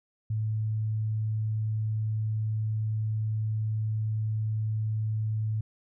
sine tone, 108.8 Hz, A2, 19 cents flat, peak -26 dBFS, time 0.3-5.61 s, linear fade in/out 5 ms, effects none

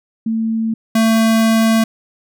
sine / square tone pair in turn, 223.9 / 223.9 Hz, A3 / A3, +30 / +30 cents, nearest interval unison, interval 0 cents, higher neither, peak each -15 / -11 dBFS, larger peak second, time 0.26-0.74 / 0.95-1.84 s, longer second, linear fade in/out 5 ms, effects none

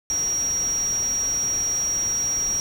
sine tone in noise, 5680 Hz, F8, 28 cents sharp, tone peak -21 dBFS, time 0.1-2.6 s, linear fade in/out 0 ms, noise pink, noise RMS -37 dBFS, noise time 0.1-2.6 s, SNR +13 dB, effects none

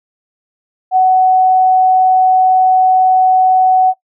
sine tone, 747 Hz, F#5, 16 cents sharp, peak -6 dBFS, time 0.91-3.94 s, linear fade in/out 50 ms, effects noise-tail reverb RT60 0.1 s tail -19 dB re dry

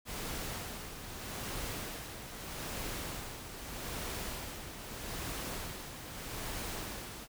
pink noise with tremolo, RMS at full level -39 dBFS, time 0.05-7.28 s, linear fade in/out 50 ms, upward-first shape sine, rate 0.8 Hz, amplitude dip 55%, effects none

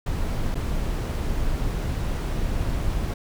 brown noise with dropouts, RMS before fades -25 dBFS, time 0.06-3.14 s, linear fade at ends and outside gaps 5 ms, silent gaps 0.546-0.553 s, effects none

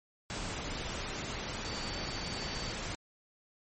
sine tone in noise, 4556 Hz, C#8, 47 cents sharp, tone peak -43 dBFS, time 1.65-2.72 s, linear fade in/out 0 ms, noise pink, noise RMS -38 dBFS, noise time 0.3-2.95 s, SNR -8 dB, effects MP3 32 kbps

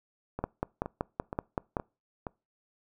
two click trains, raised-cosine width 1 ms, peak -15 / -21 dBFS, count 8 / 5, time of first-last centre 0.44-1.768 / 0.39-2.268 s, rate 5.27 / 2.13 Hz, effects noise-tail reverb RT60 0.3 s tail -25 dB re dry

